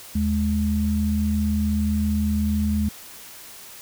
sine tone pair together, 78.62 / 210 Hz, D#2 / G#3, +19 / +19 cents, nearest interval octave + perfect fourth, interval 1700 cents, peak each -23 / -21 dBFS, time 0.15-2.89 s, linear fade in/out 5 ms, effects white hiss -42 dBFS RMS until 3.81 s

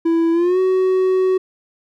triangle tone with pitch glide, 331.4 to 374.1 Hz, E4 to F#4, +9 to +19 cents, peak -11 dBFS, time 0.05-1.38 s, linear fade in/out 10 ms, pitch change +210 cents, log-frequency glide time 0.32-0.59 s, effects none

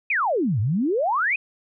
sine exponential two-way sweep, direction down then up, 2592 to 97.2 to 2592 Hz, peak -19 dBFS, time 0.1-1.36 s, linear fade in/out 5 ms, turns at 0.6 s, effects none

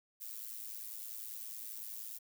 violet noise with amplitude modulation, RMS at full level -42 dBFS, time 0.2-2.19 s, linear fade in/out 20 ms, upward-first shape sine, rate 110 Hz, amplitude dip 75%, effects none

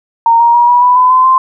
sine tone with pitch steps, 923 / 939.1 / 955.5 / 972.3 / 989.2 / 1006.5 / 1024.1 / 1042 Hz, A#5 / A#5 / A#5 / B5 / B5 / B5 / C6 / C6, -17 / +13 / +43 / -27 / +3 / +33 / -37 / -7 cents, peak -4 dBFS, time 0.26-1.38 s, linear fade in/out 2 ms, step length 140 ms, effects none

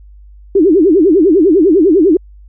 sine tone with vibrato, 349.2 Hz, F4, in tune, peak -5 dBFS, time 0.55-2.17 s, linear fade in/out 5 ms, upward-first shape sine, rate 10 Hz, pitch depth 270 cents each way, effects added 50 Hz sine -35 dBFS peak until 2.48 s

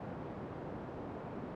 pink band-pass noise, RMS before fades -44 dBFS, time 0-1.55 s, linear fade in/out 5 ms, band 120 to 840 Hz, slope 12 dB/octave, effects none

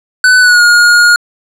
square tone with pitch glide, 1500 to 1430.6 Hz, F#6 to F6, +23 to +41 cents, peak -4 dBFS, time 0.24-1.16 s, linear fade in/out 2 ms, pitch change -82 cents, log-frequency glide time 0.4-0.62 s, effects low-pass 9000 Hz 12 dB/octave

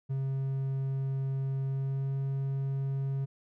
triangle tone with pitch glide, 134.9 to 136.23 Hz, C#3 to C#3, -47 to -30 cents, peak -27 dBFS, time 0.09-3.26 s, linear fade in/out 20 ms, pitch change +17 cents, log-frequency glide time 1.64-2.15 s, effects none

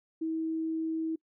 sine tone, 321.9 Hz, E4, 41 cents flat, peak -29 dBFS, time 0.21-1.16 s, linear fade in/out 10 ms, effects noise-tail reverb RT60 0.1 s tail -24 dB re dry

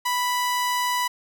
sawtooth tone, 987.8 Hz, B5, in tune, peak -18 dBFS, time 0.05-1.08 s, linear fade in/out 10 ms, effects none

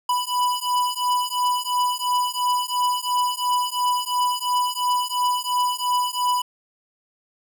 square beating tone pair, 987.8 / 990.7 Hz, B5 / B5, 0 / +5 cents, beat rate 2.9 Hz, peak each -24 dBFS, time 0.09-6.42 s, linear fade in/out 5 ms, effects none

